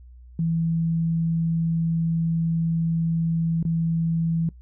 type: tone with dropouts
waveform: sine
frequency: 164.81 Hz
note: E3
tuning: in tune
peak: -20 dBFS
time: 0.39-4.49 s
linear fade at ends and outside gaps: 2 ms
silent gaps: 3.628-3.651 s
effects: noise-tail reverb RT60 0.1 s tail -22 dB re dry + added 61 Hz sine -43 dBFS peak until 4.61 s